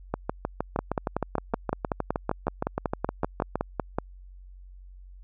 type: two click trains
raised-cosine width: 1 ms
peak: -12 / -11 dBFS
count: 23 / 18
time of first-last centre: 0.14-3.556 / 0.79-3.985 s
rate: 6.44 / 5.32 Hz
effects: added 46 Hz sine -44 dBFS peak until 5.23 s